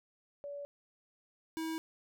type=tone pair in turn; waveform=sine / square; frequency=572 / 322.2 Hz; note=D5 / E4; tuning=-46 / -39 cents; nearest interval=minor seventh; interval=993 cents; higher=first; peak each=-40 / -36 dBFS; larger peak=second; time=0.44-0.65 / 1.57-1.78 s; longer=neither; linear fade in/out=0 ms; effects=none